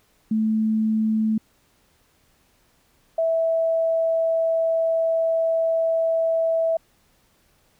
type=tone pair in turn; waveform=sine; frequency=218.6 / 655.1 Hz; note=A3 / E5; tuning=-11 / -11 cents; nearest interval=octave + perfect fifth; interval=1900 cents; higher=second; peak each=-18 dBFS; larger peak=neither; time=0.31-1.38 / 3.18-6.77 s; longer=second; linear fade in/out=5 ms; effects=pink hiss -62 dBFS RMS until 7.79 s